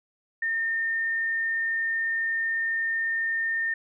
sine tone, 1818 Hz, A#6, 44 cents flat, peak -24 dBFS, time 0.42-3.74 s, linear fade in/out 5 ms, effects none

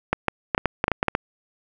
clicks, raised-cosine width 0.5 ms, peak -4 dBFS, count 11, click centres 0.13 / 0.283 / 0.548 / 0.579 / 0.657 / 0.841 / 0.881 / 0.917 / 1.029 / 1.083 / 1.151 s, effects none

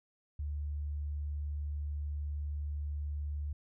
sine tone, 73.42 Hz, D2, in tune, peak -34 dBFS, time 0.39-3.53 s, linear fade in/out 5 ms, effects none

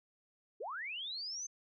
sine linear sweep, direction up, 360 to 6340 Hz, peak -39 dBFS, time 0.6-1.47 s, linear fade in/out 10 ms, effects none

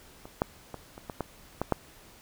clicks, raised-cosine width 1 ms, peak -29 / -10 / -23 / -29 / -21 / -16 / -14 / -9 dBFS, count 8, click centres 0.255 / 0.419 / 0.743 / 0.979 / 1.098 / 1.207 / 1.616 / 1.723 s, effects pink hiss -54 dBFS RMS until 2.21 s

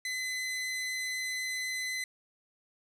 sawtooth tone, 2026 Hz, B6, 44 cents sharp, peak -29 dBFS, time 0.05-2.04 s, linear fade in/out 2 ms, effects low-pass 11000 Hz 12 dB/octave + 11-bit

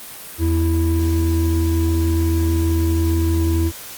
triangle tone pair together, 82.41 / 329.6 Hz, E2 / E4, 0 / 0 cents, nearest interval 2 octaves, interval 2400 cents, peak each -14 / -18 dBFS, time 0.38-3.72 s, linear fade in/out 50 ms, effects white hiss -35 dBFS RMS until 3.97 s + Opus 32 kbps

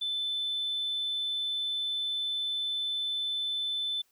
sine tone, 3520 Hz, A7, in tune, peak -28 dBFS, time 0.01-4.02 s, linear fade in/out 10 ms, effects tanh soft clip ceiling -25 dBFS + white hiss -70 dBFS RMS until 4.11 s

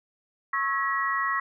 sine tone cluster, 1098 / 1307 / 1671 / 1918 Hz, C#6 / E6 / G#6 / A#6, -17 / -15 / +10 / +49 cents, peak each -27 / -32 / -36 / -28 dBFS, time 0.53-1.4 s, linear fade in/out 5 ms, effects none

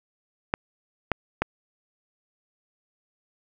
clicks, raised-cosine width 0.5 ms, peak -7 dBFS, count 3, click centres 0.539 / 1.117 / 1.42 s, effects none

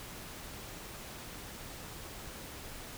silence, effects pink hiss -46 dBFS RMS until 2.97 s

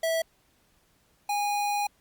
square tone pair in turn, 654 / 820.9 Hz, E5 / G#5, -14 / -20 cents, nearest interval major third, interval 394 cents, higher second, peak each -25 / -26 dBFS, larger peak first, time 0.03-0.22 / 1.29-1.87 s, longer second, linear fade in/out 5 ms, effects pink hiss -66 dBFS RMS until 2 s + Opus 48 kbps

